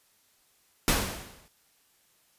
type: noise with exponential decay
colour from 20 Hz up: pink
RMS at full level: -21 dBFS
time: 0.88-1.48 s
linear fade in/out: 0 ms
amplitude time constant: 130 ms
effects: white hiss -66 dBFS RMS until 2.38 s + resampled to 32000 Hz